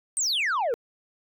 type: exponential sweep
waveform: sine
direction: down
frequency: 8890 to 440 Hz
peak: -20 dBFS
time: 0.17-0.74 s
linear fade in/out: 0 ms
effects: tanh soft clip ceiling -22 dBFS